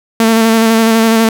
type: tone with vibrato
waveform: sawtooth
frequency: 224.9 Hz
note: A3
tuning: 38 cents sharp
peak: -3 dBFS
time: 0.2-1.29 s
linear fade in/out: 2 ms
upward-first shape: square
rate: 12 Hz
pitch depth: 18 cents each way
effects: none